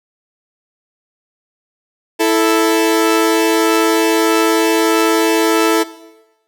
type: tone pair together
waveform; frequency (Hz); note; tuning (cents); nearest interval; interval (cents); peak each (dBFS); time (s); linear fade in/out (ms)
sawtooth; 329.6 / 440; E4 / A4; 0 / 0; perfect fourth; 500; -10; 2.19-5.84; 20
effects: noise-tail reverb RT60 1.0 s tail -17 dB re dry